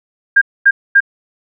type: tone bursts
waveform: sine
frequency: 1606 Hz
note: G6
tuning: 41 cents sharp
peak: -4 dBFS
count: 3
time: 0.36-1.005 s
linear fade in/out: 10 ms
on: 55 ms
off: 240 ms
effects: none